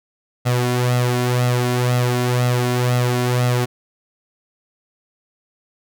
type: tone with flanger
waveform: sawtooth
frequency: 123.47 Hz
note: B2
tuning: in tune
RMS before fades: -18 dBFS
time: 0.45-3.66 s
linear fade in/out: 20 ms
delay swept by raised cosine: 1.5 to 2.9 ms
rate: 2 Hz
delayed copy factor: +0.65
effects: none